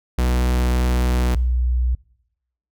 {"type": "tone pair in turn", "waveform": ["45% pulse", "sine"], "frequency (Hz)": [61.74, 61.44], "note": ["B1", "B1"], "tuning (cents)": [0, -8], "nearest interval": "unison", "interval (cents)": 8, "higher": "first", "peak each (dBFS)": -16, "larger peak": "neither", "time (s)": [[0.18, 1.35], [1.35, 1.95]], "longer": "first", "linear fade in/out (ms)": 5, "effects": ["noise-tail reverb RT60 0.8 s tail -23 dB re dry"]}